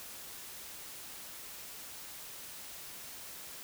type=silence; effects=white hiss -47 dBFS RMS until 3.63 s